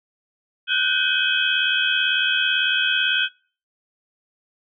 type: tone cluster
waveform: sine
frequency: 1474 / 1552 / 2534 / 3096 / 3325 Hz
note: F#6 / G6 / D#7 / G7 / G#7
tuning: -7 / -18 / +31 / -22 / +1 cents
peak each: -24 dBFS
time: 0.67-3.29 s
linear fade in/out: 50 ms
effects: noise-tail reverb RT60 0.4 s tail -23 dB re dry